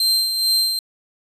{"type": "tone with tremolo", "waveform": "40% pulse", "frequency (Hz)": 4145, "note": "C8", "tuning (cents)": -17, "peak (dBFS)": -13, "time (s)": [0, 0.79], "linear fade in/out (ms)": 2, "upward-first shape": "sine", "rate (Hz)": 2.3, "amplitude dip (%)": 50, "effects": ["resampled to 32000 Hz"]}